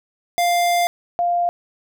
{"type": "tone pair in turn", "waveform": ["square", "sine"], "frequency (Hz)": [698.5, 698.5], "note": ["F5", "F5"], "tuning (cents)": [0, 0], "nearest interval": "unison", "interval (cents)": 0, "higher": "neither", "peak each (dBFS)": -16, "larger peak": "neither", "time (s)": [[0.38, 0.87], [1.19, 1.49]], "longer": "first", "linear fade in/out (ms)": 0, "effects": []}